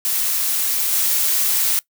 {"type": "noise with level steps", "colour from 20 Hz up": "blue", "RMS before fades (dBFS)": [-20, -18], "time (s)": [0.05, 1.79], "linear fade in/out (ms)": 0, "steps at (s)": 0.92, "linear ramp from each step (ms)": 10, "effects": ["noise-tail reverb RT60 0.1 s tail -21 dB re dry"]}